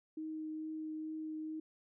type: tone with vibrato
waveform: sine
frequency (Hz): 312.9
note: D#4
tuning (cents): +10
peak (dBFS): -39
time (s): 0.17-1.6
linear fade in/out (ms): 5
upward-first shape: triangle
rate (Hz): 2.3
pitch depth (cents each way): 10
effects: none